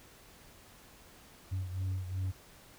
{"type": "beating tone pair", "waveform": "sine", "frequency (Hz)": [93.2, 95.9], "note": ["F#2", "G2"], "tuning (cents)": [13, -37], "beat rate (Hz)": 2.7, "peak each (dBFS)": [-32, -37], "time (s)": [1.51, 2.32], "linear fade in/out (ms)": 20, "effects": ["tanh soft clip ceiling -30 dBFS", "pink hiss -57 dBFS RMS until 2.78 s"]}